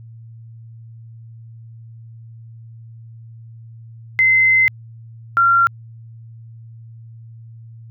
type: tone pair in turn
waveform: sine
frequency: 2062 / 1376.2 Hz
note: C7 / F6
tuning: -26 / -26 cents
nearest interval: perfect fifth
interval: 700 cents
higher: first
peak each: -10 dBFS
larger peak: neither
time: 4.19-4.68 / 5.37-5.67 s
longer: first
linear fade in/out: 0 ms
effects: added 114 Hz sine -36 dBFS peak until 7.9 s